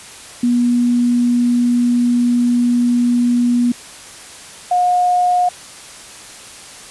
sine tone pair in turn, 241.9 / 718.4 Hz, B3 / F5, -36 / +49 cents, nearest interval octave + perfect fifth, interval 1885 cents, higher second, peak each -11 dBFS, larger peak neither, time 0.43-3.72 / 4.71-5.49 s, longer first, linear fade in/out 5 ms, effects white hiss -36 dBFS RMS until 6.9 s + resampled to 24000 Hz

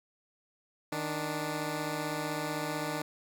10% pulse tone pair together, 154.73 / 293.7 Hz, D#3 / D4, -9 / 0 cents, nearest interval major seventh, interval 1109 cents, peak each -27 dBFS, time 0.92-3.02 s, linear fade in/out 5 ms, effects none

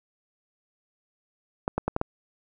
clicks, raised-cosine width 1 ms, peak -11 dBFS, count 5, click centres 1.679 / 1.78 / 1.88 / 1.964 / 2.014 s, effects none

